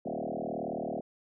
sine tone with frequency modulation, 453.4 Hz, A#4, 48 cents flat, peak -32 dBFS, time 0.05-1.01 s, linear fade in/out 10 ms, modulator 38.6 Hz, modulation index 7, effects none

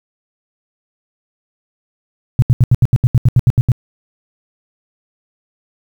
sine tone bursts, 123.47 Hz, B2, in tune, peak -5 dBFS, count 13, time 2.39-3.718 s, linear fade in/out 0 ms, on 32 ms, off 76 ms, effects 7-bit

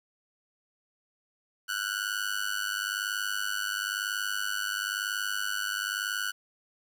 sawtooth tone with amplitude modulation, 1480 Hz, F#6, in tune, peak -22 dBFS, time 1.68-6.32 s, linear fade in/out 20 ms, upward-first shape sine, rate 101 Hz, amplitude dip 95%, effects 10-bit

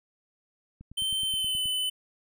click train, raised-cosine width 5 ms, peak -33 dBFS, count 9, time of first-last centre 0.81-1.657 s, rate 9.45 Hz
square tone with pitch glide, 3101 to 3018 Hz, G7 to F#7, -19 to +34 cents, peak -27 dBFS, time 0.97-1.9 s, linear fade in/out 10 ms, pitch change -47 cents, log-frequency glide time 1.23-1.62 s
effects none

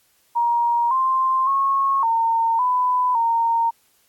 sine tone with pitch steps, 944 / 1048 / 1093 / 913 / 999 / 922 Hz, A#5 / C6 / C#6 / A#5 / B5 / A#5, +22 / +2 / -25 / -36 / +20 / -19 cents, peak -16 dBFS, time 0.35-3.71 s, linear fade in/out 20 ms, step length 560 ms, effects white hiss -61 dBFS RMS until 4.08 s + AAC 64 kbps

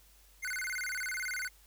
square tone with vibrato, 1777 Hz, A6, 17 cents sharp, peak -35 dBFS, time 0.42-1.49 s, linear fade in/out 20 ms, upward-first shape square, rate 18 Hz, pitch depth 300 cents each way, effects added 50 Hz sine -61 dBFS peak until 1.66 s + white hiss -63 dBFS RMS until 1.66 s

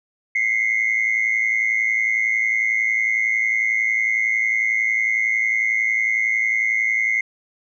sine tone pair together, 2048 / 2159 Hz, C7 / C#7, -38 / -46 cents, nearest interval minor second, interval 92 cents, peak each -19 dBFS, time 0.35-7.21 s, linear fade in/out 5 ms, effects tanh soft clip ceiling -11 dBFS

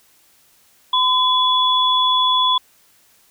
sine tone pair together, 1015 / 3414 Hz, B5 / G#7, +47 / +47 cents, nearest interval octave + major sixth, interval 2100 cents, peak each -16 dBFS, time 0.93-2.58 s, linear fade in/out 5 ms, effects white hiss -55 dBFS RMS until 3.3 s

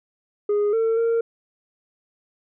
sine tone with pitch steps, 413.3 / 451.3 / 460.6 Hz, G#4 / A4 / A#4, -8 / +44 / -21 cents, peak -15 dBFS, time 0.49-1.21 s, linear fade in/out 5 ms, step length 240 ms, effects tanh soft clip ceiling -17 dBFS

